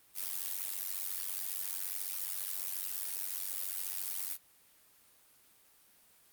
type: noise with amplitude modulation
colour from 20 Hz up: blue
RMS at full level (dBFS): -34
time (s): 0.14-4.38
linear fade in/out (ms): 50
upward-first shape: sine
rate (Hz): 94.5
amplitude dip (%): 85
effects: white hiss -64 dBFS RMS until 6.32 s + Opus 32 kbps